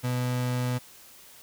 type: tone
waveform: 35% pulse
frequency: 124.6 Hz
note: B2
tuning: 16 cents sharp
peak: -24 dBFS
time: 0.03-0.79 s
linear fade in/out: 20 ms
effects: white hiss -51 dBFS RMS until 1.42 s